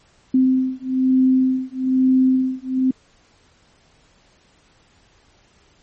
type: beating tone pair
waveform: sine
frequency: 259 / 260.1 Hz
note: C4 / C4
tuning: -17 / -10 cents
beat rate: 1.1 Hz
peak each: -17 dBFS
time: 0.34-2.91 s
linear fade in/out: 5 ms
effects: pink hiss -56 dBFS RMS until 5.82 s + MP3 32 kbps